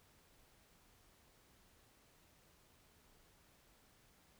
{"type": "silence", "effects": ["pink hiss -69 dBFS RMS until 4.39 s"]}